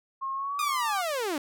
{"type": "tone with pitch glide", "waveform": "sine", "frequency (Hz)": [1077, 1181.3], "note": ["C6", "D6"], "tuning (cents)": [50, 10], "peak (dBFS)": -29, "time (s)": [0.21, 1.02], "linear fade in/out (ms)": 20, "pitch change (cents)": 160, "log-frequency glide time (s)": [0.34, 0.71]}
{"type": "linear sweep", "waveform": "sawtooth", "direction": "down", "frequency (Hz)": [1244.5, 270], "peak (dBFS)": -24, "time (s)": [0.59, 1.38], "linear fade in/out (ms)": 2}
{"effects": []}